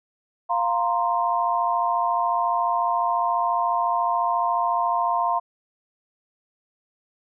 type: chord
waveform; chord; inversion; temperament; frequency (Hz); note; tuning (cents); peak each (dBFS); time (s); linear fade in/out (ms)
sine; F suspended fourth; none; equal; 698.5 / 932.3 / 1046.5; F5 / Bb5 / C6; 0 / 0 / 0; -24; 0.49-5.4; 20
effects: none